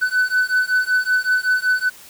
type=beating tone pair; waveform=triangle; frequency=1500 / 1505.3 Hz; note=F#6 / F#6; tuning=+23 / +29 cents; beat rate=5.3 Hz; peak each=-17 dBFS; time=0.01-1.9 s; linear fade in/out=20 ms; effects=white hiss -43 dBFS RMS until 2.09 s